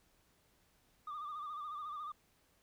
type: tone with vibrato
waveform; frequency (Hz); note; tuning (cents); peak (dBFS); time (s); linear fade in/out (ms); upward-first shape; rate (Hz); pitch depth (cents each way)
sine; 1200; D6; +37; -39; 1.07-2.12; 5; sine; 14; 66
effects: tanh soft clip ceiling -39 dBFS + pink hiss -72 dBFS RMS until 2.62 s

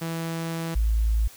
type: tone pair in turn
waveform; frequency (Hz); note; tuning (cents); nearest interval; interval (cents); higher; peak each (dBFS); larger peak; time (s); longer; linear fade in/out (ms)
sawtooth / sine; 164.81 / 55; E3 / A1; 0 / 0; octave + perfect fifth; 1900; first; -24 / -19; second; 0.01-0.75 / 0.75-1.28; first; 10
effects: white hiss -48 dBFS RMS until 1.36 s

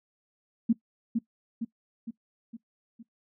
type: tone with echo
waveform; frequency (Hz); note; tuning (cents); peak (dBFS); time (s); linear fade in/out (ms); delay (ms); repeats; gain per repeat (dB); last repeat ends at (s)
sine; 229.3; A#3; -28; -18; 0.69-0.73; 10; 460; 5; -5; 3.03
effects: noise-tail reverb RT60 0.1 s tail -20 dB re dry

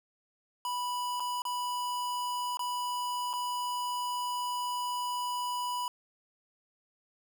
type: tone with dropouts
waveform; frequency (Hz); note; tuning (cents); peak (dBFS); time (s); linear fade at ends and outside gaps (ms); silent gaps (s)
square; 984; B5; -7; -32; 0.65-5.88; 1; 1.198-1.203 / 1.42-1.452 / 2.571-2.593 / 3.331-3.336
effects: none

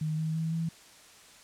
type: tone with pitch steps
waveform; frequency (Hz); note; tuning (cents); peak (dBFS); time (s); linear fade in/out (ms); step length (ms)
sine; 155.6 / 158.5 / 161.46 / 164.47; D#3 / D#3 / E3 / E3; 0 / +32 / -36 / -4; -28; 0.01-0.69; 5; 170
effects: white hiss -54 dBFS RMS until 1.43 s + low-pass 9000 Hz 12 dB/octave

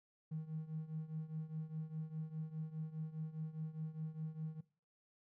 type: tone with tremolo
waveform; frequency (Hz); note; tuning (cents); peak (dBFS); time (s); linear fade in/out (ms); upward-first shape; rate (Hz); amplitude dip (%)
triangle; 157.4; D#3; +20; -34; 0.31-4.61; 10; triangle; 4.9; 90
effects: noise-tail reverb RT60 0.4 s tail -22 dB re dry + tanh soft clip ceiling -36 dBFS

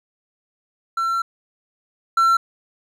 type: tone pair in turn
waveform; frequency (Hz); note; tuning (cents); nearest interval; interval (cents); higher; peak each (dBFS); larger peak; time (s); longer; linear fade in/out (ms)
triangle; 1351 / 1351; E6 / E6; +42 / +42; unison; 0; neither; -17 / -11; second; 0.97-1.22 / 2.17-2.37; first; 5
effects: none

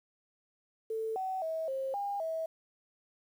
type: tone with pitch steps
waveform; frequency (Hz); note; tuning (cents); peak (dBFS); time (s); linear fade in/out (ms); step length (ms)
sine; 443.6 / 756 / 644 / 534 / 806 / 647; A4 / F#5 / E5 / C5 / G5 / E5; +14 / +37 / -41 / +35 / +48 / -32; -32; 0.9-2.46; 5; 260
effects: 10-bit

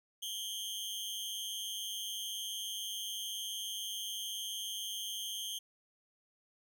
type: tone with amplitude modulation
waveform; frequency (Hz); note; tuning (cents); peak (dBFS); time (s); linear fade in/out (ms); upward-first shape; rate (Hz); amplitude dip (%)
sawtooth; 3172; G7; +20; -31; 0.22-5.59; 10; sine; 207; 85
effects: none

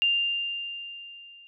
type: tone with level ramp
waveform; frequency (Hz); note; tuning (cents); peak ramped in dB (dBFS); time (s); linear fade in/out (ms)
sine; 2794; F7; 0; -19 to -48; 0.02-1.47; 0
effects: none

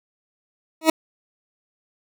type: tone with exponential growth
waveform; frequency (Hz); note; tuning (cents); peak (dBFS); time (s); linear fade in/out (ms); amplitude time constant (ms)
20% pulse; 319.2; D#4; +44; -4; 0.81-0.9; 5; 19
effects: none

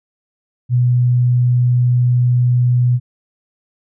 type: tone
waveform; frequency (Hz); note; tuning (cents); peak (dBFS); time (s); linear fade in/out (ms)
sine; 123.3; B2; -2; -10; 0.69-3; 50
effects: none

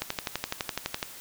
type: click train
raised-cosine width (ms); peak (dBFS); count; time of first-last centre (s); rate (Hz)
0.2; -11; 13; 0.02-1.028; 11.9
effects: white hiss -45 dBFS RMS until 1.2 s

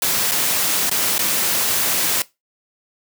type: noise with dropouts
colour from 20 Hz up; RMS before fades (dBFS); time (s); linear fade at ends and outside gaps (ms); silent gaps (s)
white; -19; 0.02-2.22; 2; 0.313-0.317 / 0.896-0.913 / 1.181-1.191
effects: noise-tail reverb RT60 0.2 s tail -19 dB re dry + high-pass 100 Hz 12 dB/octave

